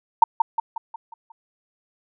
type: tone with echo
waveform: sine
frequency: 912 Hz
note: A#5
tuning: 38 cents flat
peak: -6 dBFS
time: 0.22-0.24 s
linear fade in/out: 5 ms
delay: 180 ms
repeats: 6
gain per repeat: -6 dB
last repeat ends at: 1.32 s
effects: none